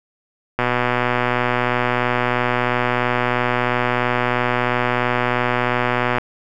click train, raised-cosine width 0.5 ms, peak -3 dBFS, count 689, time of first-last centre 0.59-6.183 s, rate 123 Hz, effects none

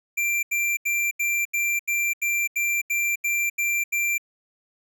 square tone bursts, 2361 Hz, D7, 9 cents sharp, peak -22 dBFS, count 12, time 0.17-4.181 s, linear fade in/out 10 ms, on 260 ms, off 81 ms, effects none

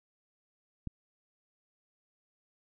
click, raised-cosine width 5 ms, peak -24 dBFS, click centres 0.873 s, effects none

